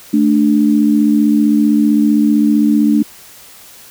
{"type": "tone pair together", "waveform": "sine", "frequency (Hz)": [218.9, 294.4], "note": ["A3", "D4"], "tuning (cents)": [-9, 4], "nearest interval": "perfect fourth", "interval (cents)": 513, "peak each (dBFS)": -11, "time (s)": [0.13, 3.03], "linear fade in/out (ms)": 10, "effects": ["white hiss -39 dBFS RMS until 3.9 s"]}